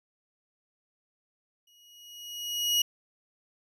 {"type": "tone with exponential growth", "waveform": "30% pulse", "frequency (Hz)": 2900, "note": "F#7", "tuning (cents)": -35, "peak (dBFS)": -18, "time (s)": [1.67, 2.82], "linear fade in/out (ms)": 5, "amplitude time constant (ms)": 250, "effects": []}